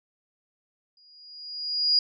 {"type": "tone with exponential growth", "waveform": "sine", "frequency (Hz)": 4874, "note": "D#8", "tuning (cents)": -37, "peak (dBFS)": -16, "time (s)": [0.97, 1.99], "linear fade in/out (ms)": 2, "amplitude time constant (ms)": 220, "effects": []}